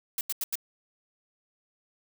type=noise bursts; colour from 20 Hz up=blue; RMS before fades=-30 dBFS; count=4; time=0.18-0.555 s; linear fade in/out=2 ms; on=30 ms; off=85 ms; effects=none